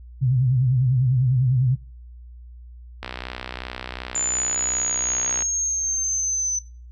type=tone with vibrato; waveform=sine; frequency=127.9 Hz; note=C3; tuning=39 cents flat; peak=-16 dBFS; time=0.21-1.76 s; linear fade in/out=20 ms; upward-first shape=sine; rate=10 Hz; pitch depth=100 cents each way
type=click train; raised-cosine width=0.3 ms; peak=-14 dBFS; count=151; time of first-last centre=3.03-5.422 s; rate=62.7 Hz
type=exponential sweep; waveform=sine; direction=down; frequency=7090 to 6070 Hz; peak=-21 dBFS; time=4.15-6.59 s; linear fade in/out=5 ms
effects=noise-tail reverb RT60 0.4 s tail -23 dB re dry + added 60 Hz sine -39 dBFS peak until 6.91 s